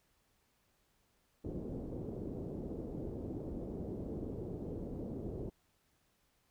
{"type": "low-pass noise", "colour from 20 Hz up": "white", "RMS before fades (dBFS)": -42, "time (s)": [1.44, 5.5], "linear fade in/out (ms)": 10, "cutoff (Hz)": 430, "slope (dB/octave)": 24, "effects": ["pink hiss -75 dBFS RMS until 6.5 s"]}